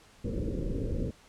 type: low-pass noise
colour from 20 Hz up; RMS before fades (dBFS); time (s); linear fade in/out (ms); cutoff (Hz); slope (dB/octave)
pink; -32; 0.24-1.11; 5; 550; 96
effects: pink hiss -58 dBFS RMS until 1.28 s + low-pass 9000 Hz 12 dB/octave